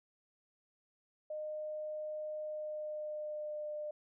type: tone with pitch glide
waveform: sine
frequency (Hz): 612 to 601.5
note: D#5 to D5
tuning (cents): -29 to +41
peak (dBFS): -38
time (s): 1.3-3.91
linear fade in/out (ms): 5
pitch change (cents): -30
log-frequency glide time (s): 2.42-3.68
effects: none